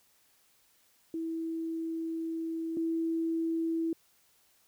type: tone pair in turn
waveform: sine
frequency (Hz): 326.8 / 328.1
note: E4 / E4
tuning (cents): -15 / -8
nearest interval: unison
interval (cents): 7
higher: second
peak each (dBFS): -32 / -28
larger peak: second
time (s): 1.14-2.77 / 2.77-3.93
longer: first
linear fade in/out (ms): 2
effects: white hiss -67 dBFS RMS until 4.67 s